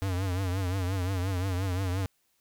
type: tone with vibrato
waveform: square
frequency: 93.1 Hz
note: F#2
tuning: 11 cents sharp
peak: -28 dBFS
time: 0.02-2.06 s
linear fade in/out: 0 ms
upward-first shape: triangle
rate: 5.7 Hz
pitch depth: 110 cents each way
effects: white hiss -72 dBFS RMS until 2.4 s